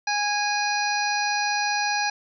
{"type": "harmonic tone", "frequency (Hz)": 825, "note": "G#5", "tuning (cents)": -12, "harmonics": [1, 2, 3, 5, 6, 7], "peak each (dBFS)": [-25, -28, -30, -32, -33, -33], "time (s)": [0.07, 2.1], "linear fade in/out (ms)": 5, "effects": []}